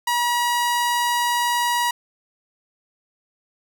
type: tone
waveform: sawtooth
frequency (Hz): 961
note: B5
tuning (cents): -48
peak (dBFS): -15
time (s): 0.07-1.91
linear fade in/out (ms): 5
effects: none